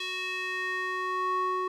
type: tone with band-pass filter sweep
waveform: square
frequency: 370 Hz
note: F#4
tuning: in tune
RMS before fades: -31 dBFS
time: 0-1.68 s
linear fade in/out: 5 ms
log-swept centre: 3200 to 870 Hz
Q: 2.8
effects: none